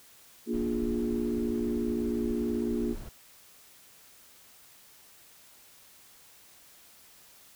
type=chord; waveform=sine; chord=Bb dominant seventh; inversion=none; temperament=equal with one note detuned; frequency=235.4 / 293.7 / 349.2 / 415.3 Hz; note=Bb3 / D4 / F4 / Ab4; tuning=+17 / 0 / 0 / 0 cents; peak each=-30 / -36 / -33 / -36 dBFS; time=0.46-2.96 s; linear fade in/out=50 ms
type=noise; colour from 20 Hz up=brown; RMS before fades=-41 dBFS; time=0.53-3.09 s; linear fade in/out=5 ms
effects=white hiss -56 dBFS RMS until 7.55 s